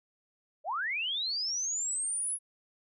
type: linear sweep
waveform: sine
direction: up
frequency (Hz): 542 to 10560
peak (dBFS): -30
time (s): 0.64-2.39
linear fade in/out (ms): 50
effects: none